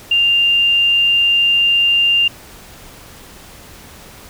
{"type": "tone", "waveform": "sine", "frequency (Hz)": 2794, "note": "F7", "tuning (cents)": 0, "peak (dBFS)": -10, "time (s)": [0.11, 2.28], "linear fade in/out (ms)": 5, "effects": ["pink hiss -39 dBFS RMS until 4.29 s"]}